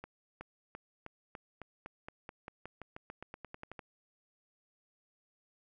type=accelerating click train; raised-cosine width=0.5 ms; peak=-29 dBFS; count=21; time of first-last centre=0.04-3.792 s; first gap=370 ms; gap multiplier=0.92; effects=none

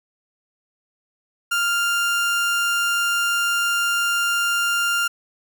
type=tone; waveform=30% pulse; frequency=1396.9 Hz; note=F6; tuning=in tune; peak=-16 dBFS; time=1.51-5.08 s; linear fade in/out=10 ms; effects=none

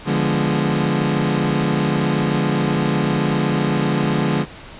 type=chord; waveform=30% pulse; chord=D diminished seventh; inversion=none; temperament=equal; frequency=146.83 / 174.61 / 207.7 / 246.9 Hz; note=D3 / F3 / Ab3 / Cb4; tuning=0 / 0 / 0 / 0 cents; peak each=-18 / -20 / -19 / -23 dBFS; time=0.05-4.46 s; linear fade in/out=50 ms; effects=pink hiss -38 dBFS RMS until 4.79 s + resampled to 8000 Hz

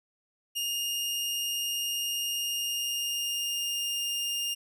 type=tone with pitch glide; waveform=sawtooth; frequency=2835 to 2815 Hz; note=F7 to F7; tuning=+25 to +13 cents; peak=-26 dBFS; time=0.55-4.55 s; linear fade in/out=20 ms; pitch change=-12 cents; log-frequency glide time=2.31-4.05 s; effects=none

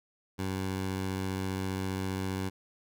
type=tone; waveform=15% pulse; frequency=95 Hz; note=F#2; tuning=46 cents sharp; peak=-25 dBFS; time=0.38-2.5 s; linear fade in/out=20 ms; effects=none

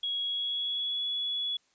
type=tone with pitch glide; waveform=sine; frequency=3322 to 3390 Hz; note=G#7 to G#7; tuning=0 to +35 cents; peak=-29 dBFS; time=0.03-1.57 s; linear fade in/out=5 ms; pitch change=+35 cents; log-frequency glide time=0.23-1.02 s; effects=white hiss -69 dBFS RMS until 1.74 s + resampled to 16000 Hz

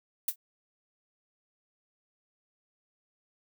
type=noise with exponential decay; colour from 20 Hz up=violet; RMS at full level=-23 dBFS; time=0.28-0.36 s; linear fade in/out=5 ms; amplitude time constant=16 ms; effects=none

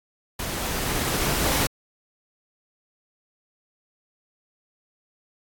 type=noise with level ramp; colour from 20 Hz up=pink; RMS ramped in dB=-30 to -22 dBFS; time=0.39-1.67 s; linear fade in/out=5 ms; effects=AAC 64 kbps

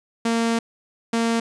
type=tone pair in turn; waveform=sawtooth; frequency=230 / 230 Hz; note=A#3 / A#3; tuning=-23 / -23 cents; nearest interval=unison; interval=0 cents; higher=neither; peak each=-15 dBFS; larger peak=neither; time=0.25-0.59 / 1.13-1.4 s; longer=first; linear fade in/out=5 ms; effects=resampled to 22050 Hz

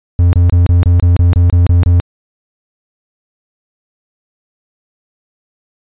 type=tone bursts; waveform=triangle; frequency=87.31 Hz; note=F2; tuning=in tune; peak=-3 dBFS; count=11; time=0.19-2 s; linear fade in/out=0 ms; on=140 ms; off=27 ms; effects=resampled to 8000 Hz

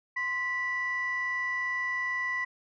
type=tone pair together; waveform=sine; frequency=1041 / 1963.4 Hz; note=C6 / B6; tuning=-9 / -11 cents; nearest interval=major seventh; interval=1098 cents; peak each=-35 / -28 dBFS; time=0.16-2.45 s; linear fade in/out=10 ms; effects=tanh soft clip ceiling -23 dBFS

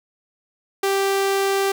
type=tone; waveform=sawtooth; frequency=392 Hz; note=G4; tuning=in tune; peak=-14 dBFS; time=0.83-1.72 s; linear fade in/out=5 ms; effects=none

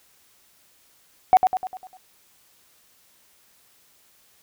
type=tone with echo; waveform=sine; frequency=745 Hz; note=F#5; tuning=12 cents sharp; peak=-8 dBFS; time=1.33-1.37 s; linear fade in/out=0 ms; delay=100 ms; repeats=6; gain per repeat=-6 dB; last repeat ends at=1.97 s; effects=tanh soft clip ceiling -5 dBFS + white hiss -59 dBFS RMS until 4.42 s

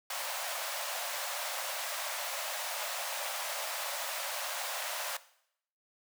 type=high-pass noise; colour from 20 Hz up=pink; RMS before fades=-37 dBFS; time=0.1-5.17 s; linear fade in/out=5 ms; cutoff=540 Hz; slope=96 dB/octave; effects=noise-tail reverb RT60 0.7 s tail -17 dB re dry

